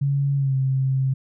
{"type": "tone with pitch glide", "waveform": "sine", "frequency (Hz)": [140, 133.06], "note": ["C#3", "C3"], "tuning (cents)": [18, 29], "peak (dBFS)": -18, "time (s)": [0.01, 1.14], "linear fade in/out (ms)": 10, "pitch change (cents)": -89, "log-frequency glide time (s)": [0.36, 0.55], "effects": []}